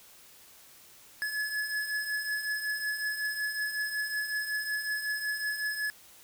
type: beating tone pair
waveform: square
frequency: 1702 / 1707.4 Hz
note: G#6 / G#6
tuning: +42 / +47 cents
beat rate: 5.4 Hz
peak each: -39 / -32 dBFS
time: 1.22-5.9 s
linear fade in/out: 0 ms
effects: white hiss -55 dBFS RMS until 6.23 s